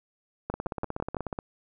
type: two click trains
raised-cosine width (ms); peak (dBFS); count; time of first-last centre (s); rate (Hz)
1; -16 / -18; 5 / 15; 0.5-1.168 / 0.54-1.388; 5.99 / 16.5
effects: none